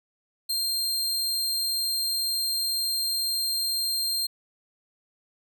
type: tone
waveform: sawtooth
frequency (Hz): 4186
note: C8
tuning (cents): 0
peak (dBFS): -22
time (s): 0.49-4.27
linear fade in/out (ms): 10
effects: none